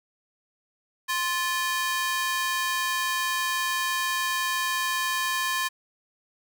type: ring-modulated tone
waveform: sawtooth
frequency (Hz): 1396.9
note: F6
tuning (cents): 0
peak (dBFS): -18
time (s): 1.08-5.69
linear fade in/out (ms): 20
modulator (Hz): 347
effects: none